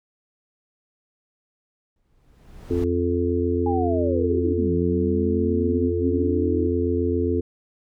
brown noise with exponential growth, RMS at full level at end -30 dBFS, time 1.96-2.84 s, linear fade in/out 1 ms, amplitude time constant 190 ms
harmonic tone, 87.31 Hz, F2, in tune, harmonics 1 / 3 / 4 / 5, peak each -25 / -25 / -25 / -25 dBFS, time 2.7-7.41 s, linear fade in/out 10 ms
sine linear two-way sweep, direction down then up, 830.6 to 164.81 to 317.3 Hz, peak -25 dBFS, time 3.66-6.67 s, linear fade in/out 5 ms, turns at 4.71 s
effects none

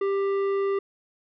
sine tone with tanh clipping, 394.5 Hz, G4, 11 cents sharp, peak -24 dBFS, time 0.01-0.79 s, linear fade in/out 5 ms, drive 11 dB, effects none

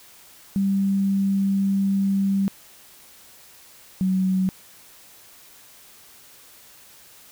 sine tone pair in turn, 196 / 187.73 Hz, G3 / F#3, 0 / +25 cents, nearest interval minor second, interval 75 cents, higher first, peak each -18 dBFS, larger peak neither, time 0.56-2.48 / 4.01-4.49 s, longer first, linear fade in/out 0 ms, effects white hiss -49 dBFS RMS until 7.31 s

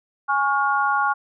sine chord, Db major, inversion second, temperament equal with one note detuned, 830.6 / 1108.7 / 1418.1 Hz, Ab5 / Db6 / F6, 0 / 0 / +26 cents, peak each -22 dBFS, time 0.28-1.14 s, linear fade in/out 20 ms, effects none

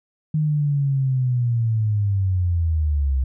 sine linear sweep, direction down, 155.56 to 64.1 Hz, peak -17 dBFS, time 0.34-3.24 s, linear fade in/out 5 ms, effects none

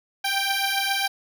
10% pulse beating tone pair, 783 / 790.4 Hz, G5 / G5, -2 / +14 cents, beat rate 7.4 Hz, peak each -17 dBFS, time 0.24-1.08 s, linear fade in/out 10 ms, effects none

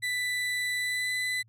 35% pulse tone with pitch glide, 1985 to 2002 Hz, B6 to B6, +8 to +23 cents, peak -26 dBFS, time 0.02-1.43 s, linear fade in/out 20 ms, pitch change +15 cents, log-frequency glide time 0.78-1.12 s, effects added 112 Hz sine -58 dBFS peak until 1.48 s + low-pass 12000 Hz 12 dB/octave

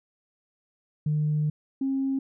sine tone pair in turn, 151.2 / 269.4 Hz, D#3 / C#4, -49 / -49 cents, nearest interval minor seventh, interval 1000 cents, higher second, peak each -21 / -23 dBFS, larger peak first, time 1.06-1.5 / 1.81-2.19 s, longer first, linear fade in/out 5 ms, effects tanh soft clip ceiling -18 dBFS

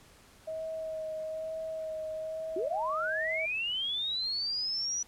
sine tone with vibrato, 635 Hz, D#5, 35 cents sharp, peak -34 dBFS, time 0.47-3.46 s, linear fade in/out 10 ms, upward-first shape sine, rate 1.1 Hz, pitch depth 17 cents each way
sine linear sweep, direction up, 329.6 to 5920 Hz, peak -30 dBFS, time 2.56-5.03 s, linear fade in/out 5 ms
effects pink hiss -58 dBFS RMS until 5.07 s + low-pass 12000 Hz 12 dB/octave

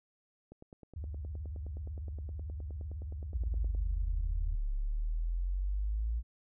click train, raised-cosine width 2 ms, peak -37 dBFS, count 32, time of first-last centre 0.52-3.749 s, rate 9.6 Hz
sine tone with vibrato, 73.42 Hz, D2, in tune, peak -37 dBFS, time 0.96-4.55 s, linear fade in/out 5 ms, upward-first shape square, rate 18 Hz, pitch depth 230 cents each way
sine exponential two-way sweep, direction down then up, 58.27 to 34.65 to 58.27 Hz, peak -30 dBFS, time 3.31-6.23 s, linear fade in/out 50 ms, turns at 4.73 s
effects none

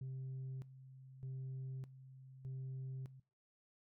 sine tone with tremolo, 131.6 Hz, C3, 10 cents sharp, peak -40 dBFS, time 0.01-3.2 s, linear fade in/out 5 ms, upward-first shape square, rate 0.82 Hz, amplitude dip 80%, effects noise-tail reverb RT60 0.3 s tail -21 dB re dry + tanh soft clip ceiling -41 dBFS

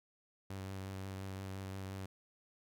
sawtooth tone with vibrato, 96.1 Hz, G2, 34 cents flat, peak -38 dBFS, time 0.5-2.06 s, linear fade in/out 5 ms, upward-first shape triangle, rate 5.7 Hz, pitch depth 21 cents each way, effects none

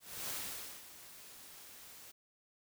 white noise with ADSR envelope, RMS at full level -40 dBFS, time 0-2.12 s, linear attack 290 ms, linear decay 530 ms, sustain -14 dB, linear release 14 ms, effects none

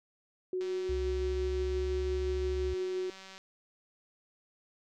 sine tone with tremolo, 368.8 Hz, F#4, 6 cents flat, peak -30 dBFS, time 0.53-3.1 s, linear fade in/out 2 ms, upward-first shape triangle, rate 5.8 Hz, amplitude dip 25%
click train, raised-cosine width 0.2 ms, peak -32 dBFS, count 530, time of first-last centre 0.61-3.38 s, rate 191 Hz
sine tone with pitch glide, 66 to 68.37 Hz, C2 to C#2, +16 to -23 cents, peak -33 dBFS, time 0.89-2.74 s, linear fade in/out 5 ms, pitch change +61 cents, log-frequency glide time 1.08-1.98 s
effects none

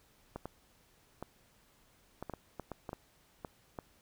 clicks, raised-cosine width 1 ms, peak -26 dBFS, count 12, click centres 0.36 / 0.456 / 1.226 / 2.226 / 2.297 / 2.337 / 2.597 / 2.717 / 2.892 / 2.931 / 3.448 / 3.788 s, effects pink hiss -67 dBFS RMS until 4.01 s

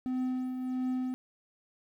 triangle tone with tremolo, 255.3 Hz, C4, 42 cents flat, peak -26 dBFS, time 0.06-1.14 s, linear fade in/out 0 ms, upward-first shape triangle, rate 1.5 Hz, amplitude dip 50%, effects 11-bit

